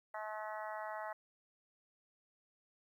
harmonic tone, 214.6 Hz, A3, 43 cents flat, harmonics 3 / 4 / 5 / 6 / 7 / 8 / 9, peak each -45 / -45 / -49 / -51 / -52 / -55 / -52 dBFS, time 0.14-1.13 s, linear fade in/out 5 ms, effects 12-bit

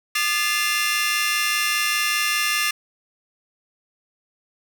sawtooth tone cluster, 1214 / 1728 / 2089 / 2705 / 2810 Hz, D#6 / A6 / C7 / E7 / F7, -43 / -32 / -3 / +44 / +10 cents, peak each -23 dBFS, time 0.15-2.71 s, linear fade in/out 5 ms, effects none

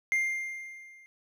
triangle tone with level ramp, 2106 Hz, C7, 11 cents sharp, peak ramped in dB -21 to -51 dBFS, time 0.12-1.06 s, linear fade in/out 0 ms, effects none

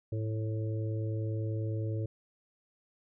harmonic tone with a mistuned harmonic, 110 Hz, A2, in tune, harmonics 1 / 3 / 4 / 5, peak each -31 / -41 / -43 / -45 dBFS, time 0.12-2.06 s, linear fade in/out 5 ms, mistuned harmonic 1, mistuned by -25 cents, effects none

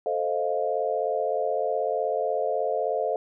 sine chord, F dominant seventh, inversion first, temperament equal, 440 / 523.3 / 622.3 / 698.5 Hz, A4 / C5 / Eb5 / F5, 0 / 0 / 0 / 0 cents, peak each -29 dBFS, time 0.06-3.16 s, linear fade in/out 2 ms, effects none

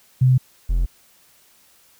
sine / triangle tone pair in turn, 128.6 / 42.92 Hz, C3 / F1, -30 / -29 cents, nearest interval octave + perfect fifth, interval 1899 cents, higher first, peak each -11 / -14 dBFS, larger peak first, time 0.21-0.38 / 0.69-0.86 s, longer neither, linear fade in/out 10 ms, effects white hiss -55 dBFS RMS until 1.99 s

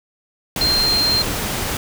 sine tone in noise, 4177 Hz, C8, 4 cents flat, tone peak -15 dBFS, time 0.61-1.22 s, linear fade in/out 2 ms, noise pink, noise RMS -23 dBFS, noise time 0.56-1.77 s, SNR +5 dB, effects none

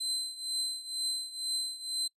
30% pulse tone with tremolo, 4069 Hz, C8, 49 cents flat, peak -26 dBFS, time 0-2.08 s, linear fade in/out 10 ms, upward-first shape triangle, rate 2.1 Hz, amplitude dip 85%, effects noise-tail reverb RT60 0.1 s tail -24 dB re dry + resampled to 32000 Hz

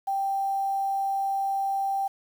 sine tone with quantisation, 784 Hz, G5, in tune, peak -24 dBFS, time 0.07-2.08 s, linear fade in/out 10 ms, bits 8, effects none

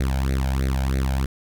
sawtooth tone with flanger, 66.4 Hz, C2, 26 cents sharp, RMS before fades -22 dBFS, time 0-1.26 s, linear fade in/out 5 ms, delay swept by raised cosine 0.48 to 1.33 ms, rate 3.1 Hz, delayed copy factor +0.95, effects none

